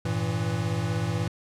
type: chord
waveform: square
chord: E diminished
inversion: first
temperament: equal with one note detuned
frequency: 98 / 114.27 / 164.81 Hz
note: G2 / Bb2 / E3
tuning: 0 / -34 / 0 cents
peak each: -32 / -29 / -31 dBFS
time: 0.05-1.28 s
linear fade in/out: 5 ms
effects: low-pass 9000 Hz 12 dB/octave